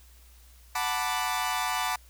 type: chord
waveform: sawtooth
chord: B minor seventh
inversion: second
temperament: equal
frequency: 740 / 880 / 987.8 / 1174.7 Hz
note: F#5 / A5 / B5 / D6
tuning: 0 / 0 / 0 / 0 cents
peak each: -29 dBFS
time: 0.75-1.96 s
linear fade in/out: 5 ms
effects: added 60 Hz sine -52 dBFS peak until 2.09 s + white hiss -59 dBFS RMS until 2.09 s